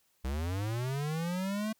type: linear sweep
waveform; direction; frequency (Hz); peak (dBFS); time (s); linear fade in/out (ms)
square; up; 62 to 221.2; -32; 0.24-1.73; 10
effects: white hiss -72 dBFS RMS until 1.79 s